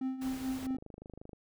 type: tone with tremolo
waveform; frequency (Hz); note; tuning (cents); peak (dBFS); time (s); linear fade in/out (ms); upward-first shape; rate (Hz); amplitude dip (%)
triangle; 261.6; C4; 0; -28; 0.01-0.77; 5; triangle; 4.6; 75
type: noise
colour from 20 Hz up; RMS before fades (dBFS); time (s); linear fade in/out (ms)
pink; -47; 0.21-0.67; 10
type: click train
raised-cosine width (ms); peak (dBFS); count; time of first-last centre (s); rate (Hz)
2; -34; 20; 0.59-1.332; 25.6
effects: none